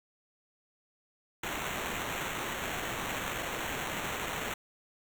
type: noise with sample-and-hold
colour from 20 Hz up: violet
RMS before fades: -36 dBFS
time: 1.43-4.54 s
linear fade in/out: 5 ms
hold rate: 4900 Hz
effects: none